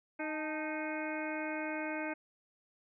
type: harmonic tone with a mistuned harmonic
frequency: 309.9 Hz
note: D#4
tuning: 7 cents flat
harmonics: 1 / 2 / 3 / 4 / 5 / 6 / 7 / 8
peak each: -39 / -41 / -44 / -51 / -43 / -52 / -44 / -47 dBFS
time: 0.19-2.14 s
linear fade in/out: 10 ms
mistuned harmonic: 3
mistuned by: -79 cents
effects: none